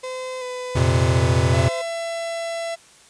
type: tone with vibrato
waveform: 35% pulse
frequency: 507 Hz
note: B4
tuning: 45 cents sharp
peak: -26 dBFS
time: 0.03-1.82 s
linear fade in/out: 10 ms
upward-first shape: square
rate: 1.3 Hz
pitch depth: 20 cents each way
type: chord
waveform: square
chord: F suspended fourth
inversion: none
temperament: equal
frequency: 87.31 / 116.54 / 130.81 Hz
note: F2 / Bb2 / C3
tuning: 0 / 0 / 0 cents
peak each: -21 dBFS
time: 0.75-1.69 s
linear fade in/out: 10 ms
type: tone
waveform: 45% pulse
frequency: 670 Hz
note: E5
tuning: 28 cents sharp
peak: -25 dBFS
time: 1.53-2.76 s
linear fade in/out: 20 ms
effects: white hiss -50 dBFS RMS until 3.09 s + resampled to 22050 Hz